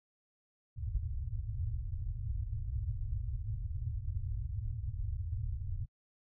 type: low-pass noise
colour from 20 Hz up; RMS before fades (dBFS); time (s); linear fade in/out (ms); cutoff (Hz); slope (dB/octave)
white; -37; 0.76-5.86; 10; 120; 96
effects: noise-tail reverb RT60 0.1 s tail -26 dB re dry